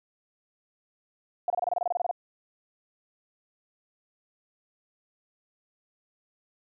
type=tone bursts; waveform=sine; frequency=708 Hz; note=F5; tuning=23 cents sharp; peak=-23 dBFS; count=14; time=1.48-2.112 s; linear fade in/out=2 ms; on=21 ms; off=26 ms; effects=none